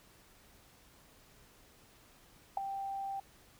sine tone with ADSR envelope, 785 Hz, G5, 2 cents sharp, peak -25 dBFS, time 2.57-3.2 s, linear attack 4 ms, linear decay 5 ms, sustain -11 dB, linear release 5 ms, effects pink hiss -62 dBFS RMS until 3.59 s

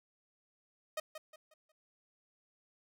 sawtooth tone with echo, 622.3 Hz, D#5, in tune, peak -31 dBFS, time 0.97-1 s, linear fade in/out 5 ms, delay 180 ms, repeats 4, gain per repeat -9 dB, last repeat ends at 1.72 s, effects none

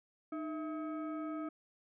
sine tone with frequency modulation, 307.6 Hz, D#4, 20 cents flat, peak -37 dBFS, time 0.32-1.49 s, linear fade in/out 5 ms, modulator 965 Hz, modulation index 0.74, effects none

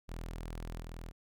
sawtooth tone with level steps, 41.2 Hz, E1, in tune, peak -36 / -39 dBFS, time 0.08-1.12 s, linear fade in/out 20 ms, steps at 0.81 s, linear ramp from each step 10 ms, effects none

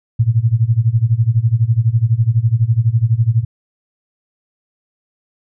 sine tone with tremolo, 114.6 Hz, A#2, 29 cents flat, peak -7 dBFS, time 0.19-3.45 s, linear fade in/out 10 ms, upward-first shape sine, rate 12 Hz, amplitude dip 90%, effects none

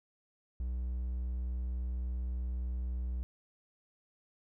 triangle tone, 61.74 Hz, B1, in tune, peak -31 dBFS, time 0.6-3.23 s, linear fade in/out 0 ms, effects none

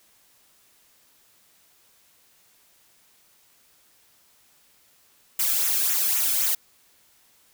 blue noise with flanger, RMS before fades -23 dBFS, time 5.39-6.55 s, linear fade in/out 5 ms, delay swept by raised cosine 0.21 to 1.08 ms, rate 3.8 Hz, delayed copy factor -0.65, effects white hiss -60 dBFS RMS until 7.53 s

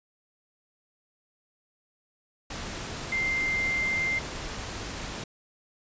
sine tone in noise, 2093 Hz, C7, in tune, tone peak -25 dBFS, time 3.12-4.19 s, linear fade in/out 5 ms, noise pink, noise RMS -36 dBFS, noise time 2.5-5.24 s, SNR +8 dB, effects resampled to 16000 Hz

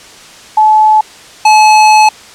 sine / square tone pair in turn, 862 / 858.5 Hz, A5 / A5, -36 / -43 cents, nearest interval unison, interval 7 cents, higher first, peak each -3 dBFS, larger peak neither, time 0.57-1.01 / 1.45-2.09 s, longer second, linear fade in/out 5 ms, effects white hiss -34 dBFS RMS until 2.34 s + low-pass 7000 Hz 12 dB/octave

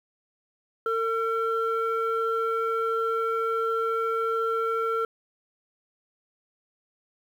sine tone pair together, 452.8 / 1357 Hz, A4 / E6, +50 / +50 cents, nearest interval octave + perfect fifth, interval 1900 cents, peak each -25 dBFS, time 0.86-5.05 s, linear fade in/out 2 ms, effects tanh soft clip ceiling -19 dBFS + 9-bit

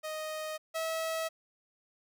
sawtooth tone pair in turn, 622.3 / 646.9 Hz, D#5 / E5, 0 / -33 cents, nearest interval minor second, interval 67 cents, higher second, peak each -32 / -28 dBFS, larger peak second, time 0.03-0.58 / 0.74-1.29 s, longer neither, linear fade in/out 20 ms, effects none

